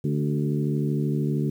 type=harmonic tone with a mistuned harmonic; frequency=73 Hz; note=D2; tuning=10 cents flat; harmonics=2 / 3 / 4 / 5 / 6; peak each=-24 / -28 / -31 / -32 / -38 dBFS; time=0.04-1.5 s; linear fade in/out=5 ms; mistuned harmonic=5; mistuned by=+38 cents; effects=9-bit